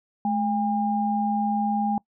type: tone pair together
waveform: sine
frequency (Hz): 213.9 / 807.6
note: A3 / G#5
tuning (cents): -49 / -49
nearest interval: octave + major seventh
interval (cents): 2300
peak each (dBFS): -24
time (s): 0.25-1.98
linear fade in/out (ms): 2
effects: noise-tail reverb RT60 0.1 s tail -24 dB re dry